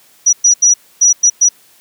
sine tone bursts at uneven times, 5840 Hz, F#8, 24 cents flat, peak -5 dBFS, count 6, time 0.26-0.33 / 0.44-0.54 / 0.62-0.74 / 1.01-1.13 / 1.23-1.3 / 1.41-1.49 s, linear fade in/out 10 ms, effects white hiss -48 dBFS RMS until 1.8 s + high-pass 100 Hz 12 dB/octave

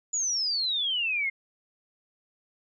sine exponential sweep, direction down, 7000 to 2093 Hz, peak -25 dBFS, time 0.13-1.3 s, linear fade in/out 10 ms, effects none

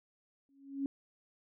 sine tone with exponential growth, 275.7 Hz, C#4, 9 cents flat, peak -29 dBFS, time 0.49-0.86 s, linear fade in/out 1 ms, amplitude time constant 79 ms, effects none

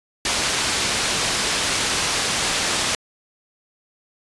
white low-pass noise, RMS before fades -22 dBFS, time 0.25-2.95 s, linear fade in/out 2 ms, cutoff 6300 Hz, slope 12 dB/octave, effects resampled to 24000 Hz

